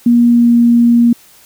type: tone with pitch glide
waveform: sine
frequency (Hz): 238.1 to 236.5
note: A#3 to A#3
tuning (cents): +37 to +25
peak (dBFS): -5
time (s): 0.06-1.13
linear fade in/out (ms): 5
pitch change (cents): -12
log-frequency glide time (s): 0.28-0.53
effects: white hiss -44 dBFS RMS until 1.45 s